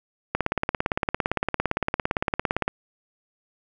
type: click train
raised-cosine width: 0.5 ms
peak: -7 dBFS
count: 42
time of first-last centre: 0.35-2.68 s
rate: 17.6 Hz
effects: none